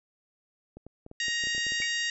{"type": "clicks", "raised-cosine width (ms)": 2, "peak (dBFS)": -31, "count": 12, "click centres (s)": [0.77, 0.866, 1.064, 1.114, 1.283, 1.438, 1.471, 1.549, 1.58, 1.667, 1.721, 1.802]}
{"type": "harmonic tone", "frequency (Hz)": 938, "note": "A#5", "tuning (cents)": 11, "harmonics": [2, 3, 4, 5, 6, 7, 8], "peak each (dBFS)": [-30, -34, -36, -38, -40, -41, -42], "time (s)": [1.2, 2.1], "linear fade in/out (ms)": 2}
{"type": "tone with exponential decay", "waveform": "sine", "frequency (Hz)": 2259, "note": "C#7", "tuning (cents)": 32, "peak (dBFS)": -27, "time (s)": [1.82, 1.92], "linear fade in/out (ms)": 0, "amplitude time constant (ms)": 20}
{"effects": []}